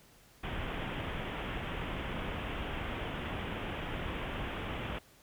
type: low-pass noise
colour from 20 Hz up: pink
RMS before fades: -38 dBFS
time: 0.43-4.99 s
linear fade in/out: 10 ms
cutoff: 3400 Hz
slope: 96 dB/octave
effects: pink hiss -61 dBFS RMS until 5.22 s